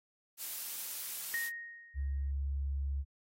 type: noise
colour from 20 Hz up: blue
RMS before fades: -40 dBFS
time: 0.37-1.51 s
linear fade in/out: 50 ms
type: tone with exponential decay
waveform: sine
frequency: 1864.7 Hz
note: A#6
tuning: in tune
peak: -31 dBFS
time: 1.34-2.31 s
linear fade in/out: 0 ms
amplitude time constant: 210 ms
type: tone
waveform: sine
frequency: 69.3 Hz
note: C#2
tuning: in tune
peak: -32 dBFS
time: 1.94-3.05 s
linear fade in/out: 50 ms
effects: AAC 48 kbps